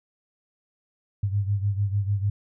sine beating tone pair, 99.5 / 106.2 Hz, G2 / G#2, +26 / +39 cents, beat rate 6.7 Hz, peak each -23 / -28 dBFS, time 1.23-2.3 s, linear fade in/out 5 ms, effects none

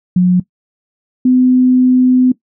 sine tone pair in turn, 180.6 / 253.7 Hz, F#3 / B3, -42 / +47 cents, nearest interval tritone, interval 589 cents, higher second, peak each -6 dBFS, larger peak neither, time 0.16-0.4 / 1.25-2.32 s, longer second, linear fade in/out 5 ms, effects noise-tail reverb RT60 0.1 s tail -18 dB re dry

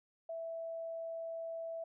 sine tone, 659.3 Hz, E5, in tune, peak -39 dBFS, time 0.29-1.84 s, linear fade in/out 5 ms, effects none

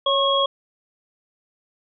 sine tone cluster, 554 / 1088 / 3307 Hz, C#5 / C#6 / G#7, -1 / -33 / -8 cents, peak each -21 dBFS, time 0.06-0.46 s, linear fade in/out 5 ms, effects none

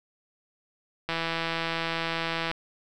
click train, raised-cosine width 0.3 ms, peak -13 dBFS, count 236, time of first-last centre 1.09-2.514 s, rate 165 Hz, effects none

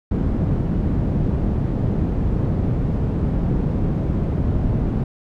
white low-pass noise, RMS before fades -20 dBFS, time 0.11-5.04 s, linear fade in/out 5 ms, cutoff 180 Hz, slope 12 dB/octave, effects none

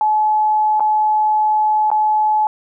sine tone with dropouts, 856 Hz, A5, 48 cents flat, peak -12 dBFS, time 0.01-2.47 s, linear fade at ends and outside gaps 1 ms, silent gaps 0.797-0.805 / 1.903-1.915 s, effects none

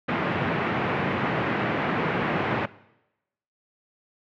pink band-pass noise, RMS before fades -26 dBFS, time 0.08-2.66 s, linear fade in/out 10 ms, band 120 to 2400 Hz, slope 24 dB/octave, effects noise-tail reverb RT60 0.9 s tail -19 dB re dry

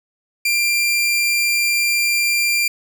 sawtooth tone, 2378 Hz, D7, 21 cents sharp, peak -12 dBFS, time 0.45-2.68 s, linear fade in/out 5 ms, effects none

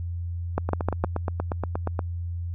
two click trains, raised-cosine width 1 ms, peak -9 / -13 dBFS, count 4 / 12, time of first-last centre 0.58-1.039 / 0.69-1.992 s, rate 6.53 / 8.45 Hz, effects added 86 Hz sine -28 dBFS peak until 2.54 s

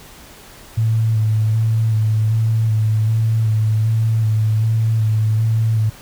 sine tone with vibrato, 110.3 Hz, A2, 5 cents sharp, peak -13 dBFS, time 0.77-5.9 s, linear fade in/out 10 ms, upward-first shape square, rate 1.3 Hz, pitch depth 22 cents each way, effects pink hiss -41 dBFS RMS until 6.01 s

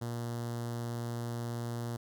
sawtooth tone with notch filter, 118.2 Hz, A#2, 24 cents sharp, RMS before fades -37 dBFS, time 0.01-1.97 s, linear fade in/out 10 ms, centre 2400 Hz, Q 1.1, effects none

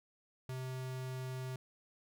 square tone, 129.4 Hz, C3, 19 cents flat, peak -40 dBFS, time 0.49-1.56 s, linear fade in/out 2 ms, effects none

